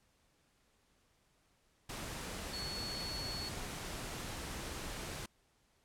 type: tone in noise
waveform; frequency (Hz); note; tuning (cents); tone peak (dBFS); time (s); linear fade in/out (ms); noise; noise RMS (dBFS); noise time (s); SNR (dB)
sine; 4397; C#8; -15; -41; 2.53-3.49; 5; pink; -43; 1.89-5.26; -1
effects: pink hiss -73 dBFS RMS until 5.84 s + low-pass 11000 Hz 12 dB/octave